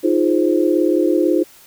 sine chord, F minor seventh, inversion third, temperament equal, 311.1 / 349.2 / 415.3 / 523.3 Hz, Eb4 / F4 / Ab4 / C5, 0 / 0 / 0 / 0 cents, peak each -17 / -16 / -22 / -21 dBFS, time 0.03-1.44 s, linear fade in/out 20 ms, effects white hiss -46 dBFS RMS until 1.66 s

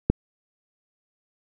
click, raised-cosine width 3 ms, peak -4 dBFS, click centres 0.1 s, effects none

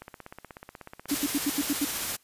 click train, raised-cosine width 0.5 ms, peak -26 dBFS, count 18, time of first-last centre 0.02-1.057 s, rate 16.4 Hz
white noise with tremolo, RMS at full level -30 dBFS, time 1.08-2.17 s, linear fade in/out 20 ms, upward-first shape triangle, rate 15 Hz, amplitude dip 25%
sine tone bursts, 287 Hz, D4, 40 cents flat, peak -23 dBFS, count 7, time 1.11-1.849 s, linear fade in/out 5 ms, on 37 ms, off 80 ms
effects white hiss -63 dBFS RMS until 2.23 s + resampled to 32000 Hz

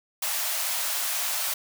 white high-pass noise, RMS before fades -28 dBFS, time 0.22-1.54 s, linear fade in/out 5 ms, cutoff 570 Hz, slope 96 dB/octave, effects none

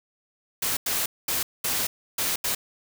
white noise bursts at uneven times, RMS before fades -26 dBFS, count 6, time 0.62-0.77 / 0.86-1.06 / 1.28-1.43 / 1.64-1.87 / 2.18-2.36 / 2.44-2.55 s, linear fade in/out 5 ms, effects none

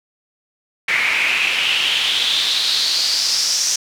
pink noise with band-pass filter sweep, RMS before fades -18 dBFS, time 0.88-3.76 s, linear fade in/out 5 ms, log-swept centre 2100 to 5900 Hz, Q 5.1, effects none

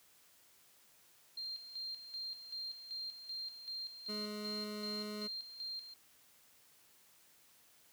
sine tone with tremolo, 4186 Hz, C8, in tune, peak -40 dBFS, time 1.37-5.94 s, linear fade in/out 5 ms, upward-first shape square, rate 2.6 Hz, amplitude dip 65%
25% pulse tone, 210 Hz, G#3, 19 cents sharp, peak -38 dBFS, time 4.08-5.28 s, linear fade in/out 20 ms
effects white hiss -66 dBFS RMS until 7.92 s + high-pass 60 Hz 12 dB/octave

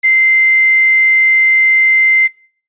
sine tone with quantisation, 2081 Hz, C7, 10 cents flat, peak -7 dBFS, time 0.03-2.28 s, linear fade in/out 20 ms, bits 5, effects noise-tail reverb RT60 0.5 s tail -24 dB re dry + resampled to 8000 Hz

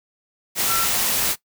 sine tone in noise, 1351 Hz, E6, 42 cents sharp, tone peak -22 dBFS, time 0.67-0.87 s, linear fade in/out 50 ms, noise white, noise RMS -21 dBFS, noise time 0.55-1.36 s, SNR -4 dB, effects noise-tail reverb RT60 0.1 s tail -18 dB re dry

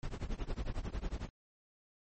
brown noise with tremolo, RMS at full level -34 dBFS, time 0.03-1.29 s, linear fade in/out 0 ms, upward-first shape triangle, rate 11 Hz, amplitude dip 100%, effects MP3 32 kbps

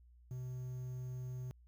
triangle tone with quantisation, 126.5 Hz, B2, 42 cents sharp, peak -38 dBFS, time 0.31-1.51 s, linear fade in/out 0 ms, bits 11, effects added 60 Hz sine -59 dBFS peak until 1.67 s + MP3 96 kbps

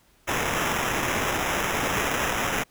white noise with sample-and-hold, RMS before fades -26 dBFS, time 0.27-2.64 s, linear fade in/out 20 ms, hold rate 4410 Hz, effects pink hiss -61 dBFS RMS until 2.7 s

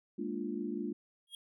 sine chord, Bb dominant seventh, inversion third, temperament equal, 207.7 / 233.1 / 293.7 / 349.2 Hz, Ab3 / Bb3 / D4 / F4, 0 / 0 / 0 / 0 cents, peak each -40 dBFS, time 0.18-0.93 s, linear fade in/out 10 ms
square tone with exponential growth, 3269 Hz, G#7, 28 cents flat, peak -40 dBFS, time 1.27-1.35 s, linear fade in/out 2 ms, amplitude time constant 16 ms
effects none

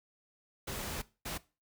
pink noise bursts at uneven times, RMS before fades -39 dBFS, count 2, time 0.67-1.02 / 1.25-1.38 s, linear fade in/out 10 ms, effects noise-tail reverb RT60 0.3 s tail -19 dB re dry

